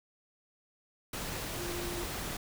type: tone in noise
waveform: sine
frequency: 349.2 Hz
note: F4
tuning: in tune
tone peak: -39 dBFS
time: 1.57-2.04 s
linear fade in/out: 5 ms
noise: pink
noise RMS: -38 dBFS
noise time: 1.13-2.37 s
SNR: -4 dB
effects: none